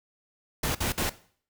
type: noise bursts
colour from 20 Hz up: pink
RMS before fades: -28 dBFS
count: 3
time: 0.63-1.096 s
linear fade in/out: 5 ms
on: 120 ms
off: 53 ms
effects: noise-tail reverb RT60 0.5 s tail -17 dB re dry